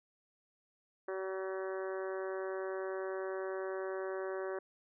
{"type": "harmonic tone", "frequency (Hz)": 190, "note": "F#3", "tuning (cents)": 46, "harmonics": [2, 3, 4, 5, 6, 7, 8, 9, 10], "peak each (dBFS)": [-38, -42, -50, -52, -49, -55, -50, -53, -57], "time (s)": [1.08, 4.59], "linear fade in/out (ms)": 5, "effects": []}